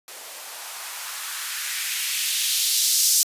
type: noise with band-pass filter sweep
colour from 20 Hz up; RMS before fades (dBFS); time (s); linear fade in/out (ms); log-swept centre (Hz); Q
violet; -25; 0.08-3.23; 0; 480 to 5900; 1.5
effects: resampled to 32000 Hz